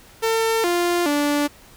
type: tone with pitch steps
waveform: sawtooth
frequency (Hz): 450.4 / 349 / 291.1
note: A4 / F4 / D4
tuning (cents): +40 / -1 / -15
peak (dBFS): -14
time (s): 0.22-1.48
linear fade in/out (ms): 20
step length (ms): 420
effects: pink hiss -48 dBFS RMS until 1.76 s